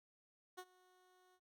15% pulse tone with ADSR envelope, 366.7 Hz, F#4, 15 cents flat, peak -40 dBFS, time 0.57-1.4 s, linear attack 18 ms, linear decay 56 ms, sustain -23 dB, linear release 59 ms, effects none

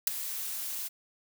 blue noise with ADSR envelope, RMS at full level -21 dBFS, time 0.07-0.89 s, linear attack 4 ms, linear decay 10 ms, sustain -15 dB, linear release 23 ms, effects none

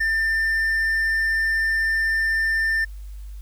triangle tone, 1792 Hz, A6, 31 cents sharp, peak -17 dBFS, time 0-2.85 s, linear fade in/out 10 ms, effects added 50 Hz sine -33 dBFS peak until 3.41 s + white hiss -57 dBFS RMS until 3.41 s

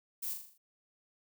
violet noise with echo, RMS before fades -38 dBFS, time 0.22-0.34 s, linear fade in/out 10 ms, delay 40 ms, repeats 6, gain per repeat -5 dB, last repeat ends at 0.58 s, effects none

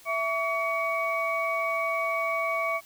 sine tone cluster, 662 / 1136 / 2247 Hz, E5 / C#6 / C#7, +7 / +42 / +23 cents, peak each -29 dBFS, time 0.05-2.81 s, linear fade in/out 50 ms, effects tanh soft clip ceiling -16 dBFS + white hiss -53 dBFS RMS until 2.85 s

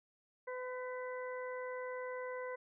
harmonic tone with a mistuned harmonic, 505 Hz, B4, 39 cents sharp, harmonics 1 / 2 / 3 / 4, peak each -41 / -47 / -51 / -50 dBFS, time 0.47-2.56 s, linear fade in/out 10 ms, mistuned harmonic 4, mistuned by -26 cents, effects none

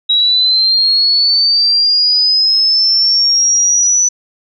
sine linear sweep, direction up, 3844 to 5980 Hz, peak -8 dBFS, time 0.09-4.09 s, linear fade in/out 10 ms, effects none

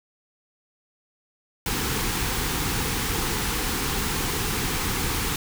pink band-stop noise, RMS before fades -26 dBFS, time 1.66-5.36 s, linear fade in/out 2 ms, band 510 to 740 Hz, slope 96 dB/octave, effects none

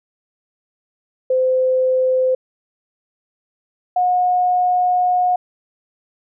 sine tone pair in turn, 515 / 724 Hz, C5 / F#5, -28 / -38 cents, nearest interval tritone, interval 590 cents, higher second, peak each -13 dBFS, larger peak neither, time 1.3-2.35 / 3.96-5.36 s, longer second, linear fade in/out 5 ms, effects none

